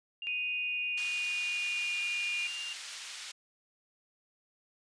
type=tone; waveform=sine; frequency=2794 Hz; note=F7; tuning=in tune; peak=-37 dBFS; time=0.22-2.73 s; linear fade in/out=2 ms
type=tone with pitch glide; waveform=sine; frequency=2489 to 2427 Hz; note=D#7 to D#7; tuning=0 to -44 cents; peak=-32 dBFS; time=0.27-2.47 s; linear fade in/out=0 ms; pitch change=-44 cents; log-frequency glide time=0.54-2.04 s
type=band-pass noise; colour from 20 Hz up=pink; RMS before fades=-44 dBFS; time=0.97-3.32 s; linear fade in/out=10 ms; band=2400 to 7300 Hz; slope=12 dB/octave
type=noise with exponential growth; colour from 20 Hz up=violet; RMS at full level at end=-38 dBFS; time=2.81-2.94 s; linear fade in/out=2 ms; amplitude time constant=27 ms
effects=resampled to 22050 Hz